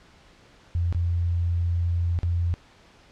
sine tone with dropouts, 86.1 Hz, F2, 24 cents flat, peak -21 dBFS, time 0.75-2.54 s, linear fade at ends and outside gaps 0 ms, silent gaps 0.926-0.947 / 2.189-2.232 s, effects pink hiss -54 dBFS RMS until 3.11 s + low-pass 5000 Hz 12 dB/octave

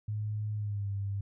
sine tone with pitch glide, 106.1 to 99.57 Hz, G#2 to G2, +38 to +28 cents, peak -31 dBFS, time 0.08-1.21 s, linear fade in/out 5 ms, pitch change -110 cents, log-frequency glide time 0.54-0.89 s, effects none

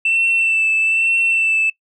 sine tone with vibrato, 2668 Hz, E7, 20 cents sharp, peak -12 dBFS, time 0.05-1.7 s, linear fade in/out 5 ms, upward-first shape sine, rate 1.1 Hz, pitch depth 24 cents each way, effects noise-tail reverb RT60 0.1 s tail -21 dB re dry + tanh soft clip ceiling -10 dBFS

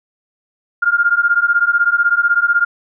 sine beating tone pair, 1400 / 1416 Hz, F6 / F6, +4 / +23 cents, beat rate 16 Hz, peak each -14 dBFS, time 0.82-2.65 s, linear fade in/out 10 ms, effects none

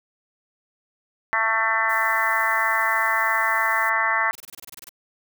harmonic tone, 223.2 Hz, A3, 25 cents sharp, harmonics 3 / 4 / 5 / 6 / 7 / 8 / 9, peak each -32 / -27 / -25 / -28 / -30 / -24 / -25 dBFS, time 1.33-4.31 s, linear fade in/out 0 ms
violet noise, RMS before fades -39 dBFS, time 1.89-3.9 s, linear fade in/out 10 ms
white noise bursts, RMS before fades -40 dBFS, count 12, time 4.33-4.892 s, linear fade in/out 2 ms, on 23 ms, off 26 ms
effects none

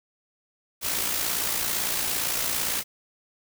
white noise with amplitude modulation, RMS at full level -25 dBFS, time 0.81-2.84 s, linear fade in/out 50 ms, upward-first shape sine, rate 57.7 Hz, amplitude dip 45%, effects none

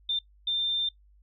sine tone bursts at uneven times, 3590 Hz, A7, 34 cents sharp, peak -25 dBFS, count 2, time 0.09-0.19 / 0.47-0.89 s, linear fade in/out 5 ms, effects noise-tail reverb RT60 0.1 s tail -18 dB re dry + added 50 Hz sine -56 dBFS peak until 1.22 s

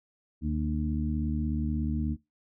harmonic tone with a mistuned harmonic, 76.6 Hz, D#2, 27 cents flat, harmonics 1 / 2 / 3 / 4, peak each -30 / -34 / -31 / -36 dBFS, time 0.41-2.17 s, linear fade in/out 50 ms, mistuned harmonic 4, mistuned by -31 cents, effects noise-tail reverb RT60 0.2 s tail -21 dB re dry

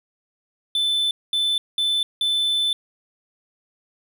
triangle tone bursts at uneven times, 3520 Hz, A7, in tune, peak -17 dBFS, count 4, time 0.75-1.11 / 1.33-1.58 / 1.78-2.03 / 2.21-2.73 s, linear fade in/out 2 ms, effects none

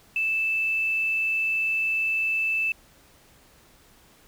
sine tone with quantisation, 2637 Hz, E7, in tune, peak -22 dBFS, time 0.16-2.72 s, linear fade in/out 2 ms, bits 8, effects pink hiss -56 dBFS RMS until 4.27 s

